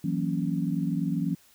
sine chord, F# dominant seventh, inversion third, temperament equal, 164.81 / 185 / 233.1 / 277.2 Hz, E3 / F#3 / A#3 / C#4, 0 / 0 / 0 / 0 cents, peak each -29 / -30 / -33 / -31 dBFS, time 0.04-1.35 s, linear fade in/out 5 ms, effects white hiss -59 dBFS RMS until 1.54 s

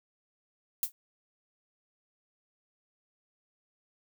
violet noise with exponential decay, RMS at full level -25 dBFS, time 0.83-0.92 s, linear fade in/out 1 ms, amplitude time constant 19 ms, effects none

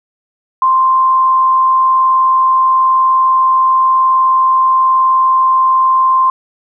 sine tone with frequency modulation, 1046.5 Hz, C6, in tune, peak -7 dBFS, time 0.62-6.3 s, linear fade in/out 2 ms, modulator 81.4 Hz, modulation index 0.21, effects none

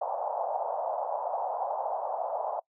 white band-pass noise, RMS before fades -32 dBFS, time 0.01-2.6 s, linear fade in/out 10 ms, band 580 to 890 Hz, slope 48 dB/octave, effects noise-tail reverb RT60 0.1 s tail -24 dB re dry

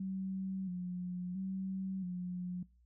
sine tone with vibrato, 185 Hz, F#3, in tune, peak -36 dBFS, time 0-2.63 s, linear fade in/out 5 ms, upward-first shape square, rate 0.74 Hz, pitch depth 51 cents each way, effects noise-tail reverb RT60 0.3 s tail -23 dB re dry + added 60 Hz sine -64 dBFS peak until 2.85 s

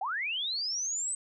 sine linear sweep, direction up, 706 to 8220 Hz, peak -30 dBFS, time 0.01-1.15 s, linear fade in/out 5 ms, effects none

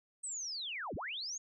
sine linear two-way sweep, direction down then up, 8372 to 37.58 to 6780 Hz, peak -38 dBFS, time 0.23-1.38 s, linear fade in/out 10 ms, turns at 0.95 s, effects none

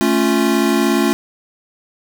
square chord, A augmented, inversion none, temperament equal, 220 / 277.2 / 349.2 Hz, A3 / C#4 / E#4, 0 / 0 / 0 cents, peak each -18 dBFS, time 0.01-1.13 s, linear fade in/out 0 ms, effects none

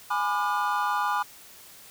triangle chord, G# diminished seventh, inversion none, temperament just, 830.6 / 996.7 / 1196.1 / 1435.3 Hz, G#5 / B5 / D6 / F6, 0 / +16 / +31 / +47 cents, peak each -27 / -27 / -27 / -30 dBFS, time 0.1-1.23 s, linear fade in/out 10 ms, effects white hiss -49 dBFS RMS until 1.9 s

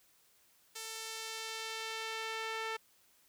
sawtooth tone with band-pass filter sweep, 445.3 Hz, A4, 21 cents sharp, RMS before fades -41 dBFS, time 0.75-2.77 s, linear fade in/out 10 ms, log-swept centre 7600 to 1900 Hz, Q 0.76, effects white hiss -68 dBFS RMS until 3.28 s

